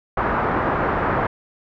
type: low-pass noise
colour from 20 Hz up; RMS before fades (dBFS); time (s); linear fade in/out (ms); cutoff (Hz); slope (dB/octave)
white; -21; 0.17-1.27; 5; 1400; 24
effects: none